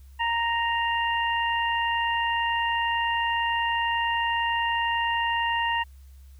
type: harmonic tone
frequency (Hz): 931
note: A#5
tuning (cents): -2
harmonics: 1 / 2 / 3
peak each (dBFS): -25 / -28 / -30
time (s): 0.19-5.84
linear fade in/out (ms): 20
effects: added 67 Hz sine -45 dBFS peak until 6.39 s + white hiss -64 dBFS RMS until 6.39 s